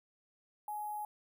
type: tone with sample-and-hold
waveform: sine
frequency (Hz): 840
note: G#5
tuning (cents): +19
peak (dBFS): -37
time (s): 0.68-1.05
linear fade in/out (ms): 2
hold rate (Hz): 11025
effects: none